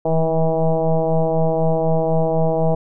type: tone with frequency modulation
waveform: sine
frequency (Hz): 322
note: E4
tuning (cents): -41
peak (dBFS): -14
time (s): 0.05-2.75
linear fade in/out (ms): 5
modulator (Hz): 162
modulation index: 2.7
effects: none